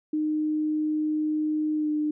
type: tone with pitch glide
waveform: sine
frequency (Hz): 306.7 to 302.1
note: D#4 to D4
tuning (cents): -25 to +49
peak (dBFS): -23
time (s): 0.13-2.11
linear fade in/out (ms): 5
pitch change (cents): -26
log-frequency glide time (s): 1.75-1.9
effects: none